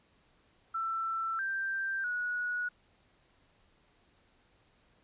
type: tone with pitch steps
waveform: sine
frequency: 1335 / 1573 / 1461 Hz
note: E6 / G6 / F#6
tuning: +22 / +6 / -22 cents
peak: -31 dBFS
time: 0.74-2.69 s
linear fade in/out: 10 ms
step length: 650 ms
effects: pink hiss -68 dBFS RMS until 5.03 s + resampled to 8000 Hz